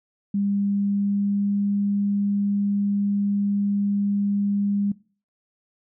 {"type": "tone with pitch glide", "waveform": "sine", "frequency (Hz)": [200.7, 201.9], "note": ["G3", "G#3"], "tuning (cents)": [41, -49], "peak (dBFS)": -20, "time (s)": [0.34, 4.92], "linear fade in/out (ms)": 5, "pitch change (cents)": 10, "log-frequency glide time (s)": [0.7, 1.62], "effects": ["noise-tail reverb RT60 0.4 s tail -21 dB re dry"]}